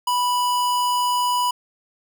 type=tone; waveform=square; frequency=985 Hz; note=B5; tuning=5 cents flat; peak=-19 dBFS; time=0.07-1.51 s; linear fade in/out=5 ms; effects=none